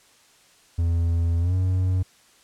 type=tone with pitch glide; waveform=triangle; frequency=84.3 to 92.46 Hz; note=E2 to F#2; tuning=+39 to -1 cents; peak=-17 dBFS; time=0.78-2.03 s; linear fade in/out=10 ms; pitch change=+160 cents; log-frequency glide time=1.4-1.54 s; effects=white hiss -56 dBFS RMS until 2.43 s + low-pass 9000 Hz 12 dB/octave